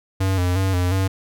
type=tone with vibrato; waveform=square; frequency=92.5 Hz; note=F#2; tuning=in tune; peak=-18 dBFS; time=0.2-1.08 s; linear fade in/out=10 ms; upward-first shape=square; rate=2.8 Hz; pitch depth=56 cents each way; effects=none